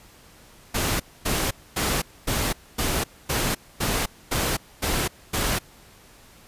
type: noise bursts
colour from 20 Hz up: pink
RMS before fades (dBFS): -24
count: 10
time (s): 0.74-5.59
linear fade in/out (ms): 10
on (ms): 260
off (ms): 250
effects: pink hiss -51 dBFS RMS until 6.47 s + resampled to 32000 Hz